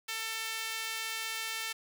sawtooth tone with high-pass filter, 446.1 Hz, A4, 24 cents sharp, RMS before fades -37 dBFS, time 0.08-1.73 s, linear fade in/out 10 ms, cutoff 2100 Hz, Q 1, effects 10-bit

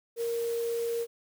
sine tone in noise, 466.2 Hz, A#4, in tune, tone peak -28 dBFS, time 0.16-1.07 s, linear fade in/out 50 ms, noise white, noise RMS -45 dBFS, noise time 0.16-1.07 s, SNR +14 dB, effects none

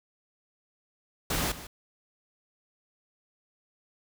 pink noise with echo, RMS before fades -29 dBFS, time 1.3-1.52 s, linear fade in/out 5 ms, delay 150 ms, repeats 1, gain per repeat -14 dB, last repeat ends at 1.67 s, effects none

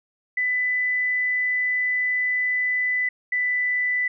sine tone pair in turn, 1997 / 1988.9 Hz, B6 / B6, +19 / +12 cents, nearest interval unison, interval 7 cents, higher first, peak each -20 / -20 dBFS, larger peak neither, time 0.37-3.09 / 3.32-4.08 s, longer first, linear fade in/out 5 ms, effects none

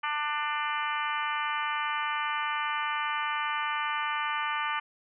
harmonic tone, 297.5 Hz, D4, 22 cents sharp, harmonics 3 / 4 / 5 / 6 / 7 / 8 / 9 / 10, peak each -34 / -32 / -37 / -37 / -39 / -38 / -47 / -40 dBFS, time 0.03-4.8 s, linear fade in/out 10 ms, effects none

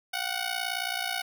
10% pulse ring-modulated tone, 740 Hz, F#5, in tune, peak -18 dBFS, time 0.13-1.22 s, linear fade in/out 10 ms, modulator 29.3 Hz, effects 10-bit

